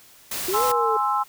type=noise; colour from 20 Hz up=white; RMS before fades=-29 dBFS; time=0.31-0.72 s; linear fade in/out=5 ms
type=linear two-way sweep; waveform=sine; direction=up then down; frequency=349.2 to 501 to 433.7 Hz; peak=-23 dBFS; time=0.48-0.97 s; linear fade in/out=5 ms; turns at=0.64 s
type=chord; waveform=sine; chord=Ab augmented; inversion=none; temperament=equal; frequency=830.6 / 1046.5 / 1318.5 Hz; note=Ab5 / C6 / E6; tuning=0 / 0 / 0 cents; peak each=-24 dBFS; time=0.53-1.24 s; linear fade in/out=20 ms
effects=white hiss -51 dBFS RMS until 1.28 s